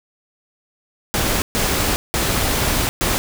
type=noise bursts at uneven times; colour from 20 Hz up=pink; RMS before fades=-19 dBFS; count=4; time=1.14-1.42 / 1.55-1.96 / 2.14-2.89 / 3.01-3.18 s; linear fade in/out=0 ms; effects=none